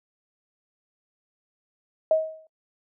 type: tone with exponential decay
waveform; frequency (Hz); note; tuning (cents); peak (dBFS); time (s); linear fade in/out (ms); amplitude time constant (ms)
sine; 634; D#5; +32; -14; 2.11-2.47; 2; 77
effects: noise-tail reverb RT60 0.1 s tail -22 dB re dry